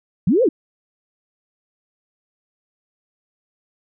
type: linear two-way sweep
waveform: sine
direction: up then down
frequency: 142.9 to 540 to 260.8 Hz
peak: -12 dBFS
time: 0.27-0.49 s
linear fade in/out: 5 ms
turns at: 0.43 s
effects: none